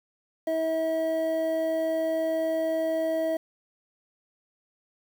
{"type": "tone pair together", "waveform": "triangle", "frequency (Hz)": [321.4, 645], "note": ["E4", "E5"], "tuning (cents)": [-44, -38], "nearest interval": "octave", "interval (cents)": 1206, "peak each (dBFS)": [-29, -23], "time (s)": [0.47, 3.37], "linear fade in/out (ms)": 5, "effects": ["8-bit"]}